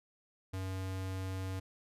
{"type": "tone", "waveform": "square", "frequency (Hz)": 94.5, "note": "F#2", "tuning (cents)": 37, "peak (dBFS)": -37, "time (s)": [0.53, 1.6], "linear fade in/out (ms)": 10, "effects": ["resampled to 32000 Hz"]}